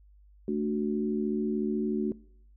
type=chord; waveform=sine; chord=D major; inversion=second; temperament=equal; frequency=220 / 293.7 / 370 Hz; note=A3 / D4 / F#4; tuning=0 / 0 / 0 cents; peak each=-30 / -33 / -31 dBFS; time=0.48-2.12 s; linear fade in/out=2 ms; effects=noise-tail reverb RT60 0.7 s tail -23 dB re dry + added 50 Hz sine -54 dBFS peak until 2.56 s